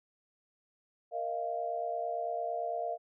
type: chord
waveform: sine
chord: Bb suspended fourth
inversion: none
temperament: equal with one note detuned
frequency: 466.2 / 622.3 / 691.2 Hz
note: Bb4 / Eb5 / F5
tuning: 0 / 0 / -18 cents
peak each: -40 / -38 / -34 dBFS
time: 1.11-2.98 s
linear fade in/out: 50 ms
effects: none